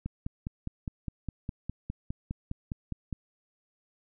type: click train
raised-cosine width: 5 ms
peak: -21 dBFS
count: 16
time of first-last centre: 0.06-3.127 s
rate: 4.89 Hz
effects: none